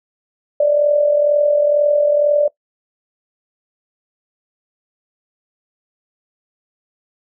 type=tone with amplitude modulation; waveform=sine; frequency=587 Hz; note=D5; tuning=1 cent flat; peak=-8 dBFS; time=0.6-2.48 s; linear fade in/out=5 ms; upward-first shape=sine; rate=42.1 Hz; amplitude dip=55%; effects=noise-tail reverb RT60 0.1 s tail -20 dB re dry